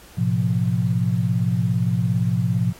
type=chord; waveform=sine; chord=F major; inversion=first; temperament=equal with one note detuned; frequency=110 / 127.53 / 174.61 Hz; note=A2 / C3 / F3; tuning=0 / -44 / 0 cents; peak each=-22 dBFS; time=0.17-2.73 s; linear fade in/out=20 ms; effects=pink hiss -47 dBFS RMS until 2.79 s + AAC 48 kbps